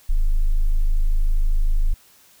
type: tone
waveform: sine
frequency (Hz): 26.34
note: G#0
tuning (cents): +25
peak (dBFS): -12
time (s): 0.09-1.94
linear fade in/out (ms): 10
effects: tanh soft clip ceiling -12 dBFS + white hiss -53 dBFS RMS until 2.4 s